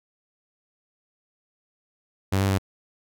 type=tone with pitch steps; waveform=sawtooth; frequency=96.4 / 98.1 / 96.1 Hz; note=G2 / G2 / G2; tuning=-28 / +2 / -34 cents; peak=-16 dBFS; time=2.32-2.584 s; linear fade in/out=10 ms; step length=88 ms; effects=none